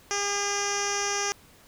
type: tone with low-pass filter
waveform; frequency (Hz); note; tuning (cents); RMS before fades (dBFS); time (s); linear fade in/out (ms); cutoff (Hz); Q
10% pulse; 404.3; G#4; -46; -28; 0.11-1.32; 0; 6000; 4.2
effects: pink hiss -55 dBFS RMS until 1.67 s